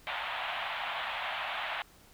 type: band-pass noise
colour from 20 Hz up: pink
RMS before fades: -36 dBFS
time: 0.07-1.82 s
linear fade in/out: 0 ms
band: 660 to 3500 Hz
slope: 48 dB/octave
effects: pink hiss -59 dBFS RMS until 2.13 s